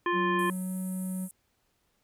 harmonic tone, 350 Hz, F4, 4 cents sharp, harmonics 1 / 3 / 5 / 7 / 9, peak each -29 / -28 / -32 / -41 / -44 dBFS, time 0.06-0.5 s, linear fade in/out 2 ms
triangle tone with pitch glide, 185 to 186.18 Hz, F#3 to F#3, 0 to +11 cents, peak -29 dBFS, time 0.12-1.29 s, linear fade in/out 50 ms, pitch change +11 cents, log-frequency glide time 0.63-0.73 s
pink band-pass noise, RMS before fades -47 dBFS, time 0.39-1.31 s, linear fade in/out 0 ms, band 8900 to 12000 Hz, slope 48 dB/octave
effects pink hiss -73 dBFS RMS until 2.03 s

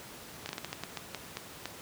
slowing click train, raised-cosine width 0.2 ms, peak -18 dBFS, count 11, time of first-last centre 0.46-1.656 s, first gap 31 ms, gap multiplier 1.28, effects pink hiss -47 dBFS RMS until 1.81 s + high-pass 100 Hz 12 dB/octave

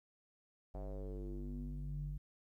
square tone with low-pass filter sweep, 49 Hz, G1, in tune, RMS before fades -43 dBFS, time 0.74-2.18 s, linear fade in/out 10 ms, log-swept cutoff 700 to 120 Hz, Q 3.7, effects 13-bit

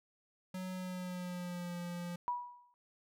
square tone with pitch glide, 185 to 174.62 Hz, F#3 to F3, 0 to 0 cents, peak -40 dBFS, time 0.54-2.16 s, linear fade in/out 5 ms, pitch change -100 cents, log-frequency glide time 0.72-1.76 s
sine tone with exponential decay, 974 Hz, B5, 24 cents flat, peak -30 dBFS, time 2.28-2.74 s, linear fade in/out 0 ms, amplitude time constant 99 ms
effects none

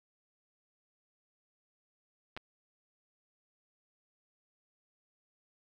clicks, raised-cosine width 0.3 ms, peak -26 dBFS, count 2, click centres 2.366 / 2.374 s, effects none

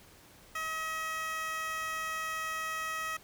15% pulse tone with high-pass filter, 637 Hz, D#5, 41 cents sharp, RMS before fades -36 dBFS, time 0.55-3.17 s, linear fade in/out 5 ms, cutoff 1300 Hz, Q 1.6, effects pink hiss -57 dBFS RMS until 3.23 s

